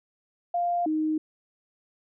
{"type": "tone pair in turn", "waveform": "sine", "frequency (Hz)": [698.5, 311.1], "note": ["F5", "D#4"], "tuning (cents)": [0, 0], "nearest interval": "octave + major second", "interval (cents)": 1400, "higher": "first", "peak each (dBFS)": -23, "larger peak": "neither", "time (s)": [[0.54, 0.86], [0.86, 1.18]], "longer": "neither", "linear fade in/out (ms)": 5, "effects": []}